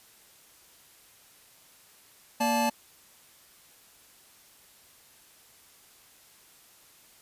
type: tone cluster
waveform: square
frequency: 233.7 / 582 / 870 Hz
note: A#3 / D5 / A5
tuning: +5 / -16 / -20 cents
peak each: -29 / -32 / -27 dBFS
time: 2.4-2.7 s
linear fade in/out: 10 ms
effects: white hiss -57 dBFS RMS until 7.21 s + resampled to 32000 Hz